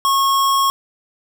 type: tone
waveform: square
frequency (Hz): 1093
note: C#6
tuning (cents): -25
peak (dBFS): -14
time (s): 0.05-0.7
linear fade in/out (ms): 0
effects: none